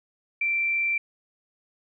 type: tone with frequency modulation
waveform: sine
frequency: 2349 Hz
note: D7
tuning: in tune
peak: -22 dBFS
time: 0.41-0.98 s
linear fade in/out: 5 ms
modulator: 43.4 Hz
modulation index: 0.35
effects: none